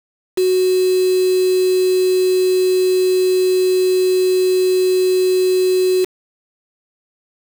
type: tone with quantisation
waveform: sine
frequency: 370 Hz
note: F#4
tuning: in tune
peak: -12 dBFS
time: 0.37-6.05 s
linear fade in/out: 10 ms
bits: 4
effects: none